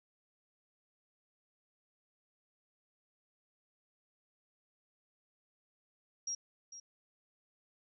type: tone with echo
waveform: sine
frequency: 5630 Hz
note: F8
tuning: 13 cents sharp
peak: -35 dBFS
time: 6.27-6.35 s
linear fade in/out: 5 ms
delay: 450 ms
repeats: 1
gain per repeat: -12 dB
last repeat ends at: 6.8 s
effects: none